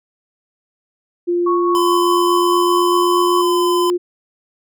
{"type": "tone with pitch glide", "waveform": "sine", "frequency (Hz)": [349.2, 354.3], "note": ["F4", "F4"], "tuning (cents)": [0, 25], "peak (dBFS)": -14, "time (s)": [1.27, 3.98], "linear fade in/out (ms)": 20, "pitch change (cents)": 25, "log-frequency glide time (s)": [1.6, 3.55]}
{"type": "tone with tremolo", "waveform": "sine", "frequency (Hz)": 1107, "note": "C#6", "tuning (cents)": -3, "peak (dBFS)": -16, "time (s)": [1.46, 3.42], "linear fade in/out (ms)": 10, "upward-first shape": "sine", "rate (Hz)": 4.8, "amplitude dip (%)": 40}
{"type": "tone", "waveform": "square", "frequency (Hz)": 1019, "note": "C6", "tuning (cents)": -46, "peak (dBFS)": -18, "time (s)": [1.75, 3.9], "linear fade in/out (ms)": 0}
{"effects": []}